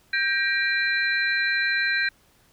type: tone cluster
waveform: sine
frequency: 1582 / 1893 / 2377 / 4053 Hz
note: G6 / A#6 / D7 / B7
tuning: +15 / +26 / +20 / +44 cents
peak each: -23 / -28 / -28 / -30 dBFS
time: 0.13-2.09 s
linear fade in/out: 5 ms
effects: pink hiss -60 dBFS RMS until 2.52 s